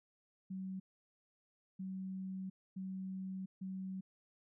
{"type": "tone bursts at uneven times", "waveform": "sine", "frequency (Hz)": 189.2, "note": "F#3", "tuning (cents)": 39, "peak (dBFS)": -40, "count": 4, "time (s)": [[0.5, 0.8], [1.79, 2.5], [2.76, 3.46], [3.61, 4.01]], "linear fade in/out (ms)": 10, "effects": []}